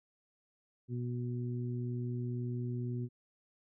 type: harmonic tone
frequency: 122 Hz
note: B2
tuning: 21 cents flat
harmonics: 1 / 2 / 3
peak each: -35 / -41 / -45 dBFS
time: 0.88-3.09 s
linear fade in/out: 50 ms
effects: none